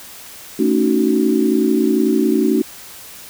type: chord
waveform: sine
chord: D# half-diminished seventh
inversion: second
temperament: just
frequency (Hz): 224 / 280 / 311.1 / 373.4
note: A3 / C#4 / D#4 / F#4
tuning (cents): +31 / +18 / 0 / +16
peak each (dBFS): -18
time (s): 0.59-2.62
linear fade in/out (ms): 5
effects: white hiss -37 dBFS RMS until 3.29 s